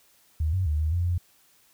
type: tone with pitch steps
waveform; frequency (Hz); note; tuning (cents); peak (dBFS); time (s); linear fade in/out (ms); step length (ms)
sine; 78 / 93.3 / 75.6 / 77.9 / 87.2 / 87.9; D#2 / F#2 / D#2 / D#2 / F2 / F2; +5 / +15 / -49 / +3 / -2 / +12; -22; 0.4-1.18; 5; 130
effects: white hiss -61 dBFS RMS until 1.73 s